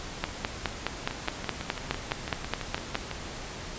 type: two click trains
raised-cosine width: 0.3 ms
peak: -17 / -10 dBFS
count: 13 / 14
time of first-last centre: 1.11-3.113 / 0.24-2.954 s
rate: 5.99 / 4.79 Hz
effects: pink hiss -39 dBFS RMS until 3.78 s + resampled to 16000 Hz